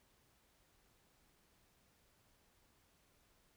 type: silence
effects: pink hiss -73 dBFS RMS until 3.56 s